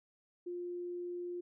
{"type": "tone", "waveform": "sine", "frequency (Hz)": 352.5, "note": "F4", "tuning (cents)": 16, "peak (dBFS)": -38, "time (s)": [0.46, 1.41], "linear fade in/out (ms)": 10, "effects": []}